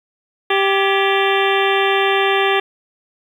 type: harmonic tone with a mistuned harmonic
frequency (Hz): 392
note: G4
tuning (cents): 0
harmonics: 1 / 2 / 3 / 4 / 5 / 6 / 7 / 8 / 9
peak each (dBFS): -17 / -20 / -22 / -23 / -24 / -25 / -25 / -26 / -27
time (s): 0.5-2.6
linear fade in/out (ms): 5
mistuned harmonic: 4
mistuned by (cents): +130
effects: 8-bit